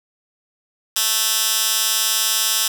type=tone with high-pass filter; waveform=10% pulse; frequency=220 Hz; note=A3; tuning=in tune; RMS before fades=-19 dBFS; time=0.96-2.68 s; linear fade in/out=5 ms; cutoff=4200 Hz; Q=0.63; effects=none